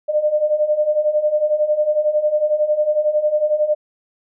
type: beating tone pair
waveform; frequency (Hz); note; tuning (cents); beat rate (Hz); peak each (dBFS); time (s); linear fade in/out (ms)
sine; 597 / 608; D5 / D#5; +28 / -40; 11; -20 / -16; 0.08-3.75; 20
effects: none